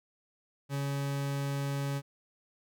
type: tone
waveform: 40% pulse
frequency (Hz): 140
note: C#3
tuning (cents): +18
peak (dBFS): -30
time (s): 0.69-2.02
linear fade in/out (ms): 50
effects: none